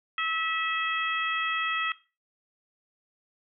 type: harmonic tone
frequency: 649 Hz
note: E5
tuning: 27 cents flat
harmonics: 2 / 3 / 4 / 5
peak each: -30 / -32 / -33 / -34 dBFS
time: 0.18-1.92 s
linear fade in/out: 2 ms
effects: noise-tail reverb RT60 0.3 s tail -17 dB re dry